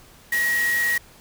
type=tone in noise; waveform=sine; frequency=1900 Hz; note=A#6; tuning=33 cents sharp; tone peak=-19 dBFS; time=0.32-0.98 s; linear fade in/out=5 ms; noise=white; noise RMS=-31 dBFS; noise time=0.32-0.98 s; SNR=+9 dB; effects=pink hiss -50 dBFS RMS until 1.2 s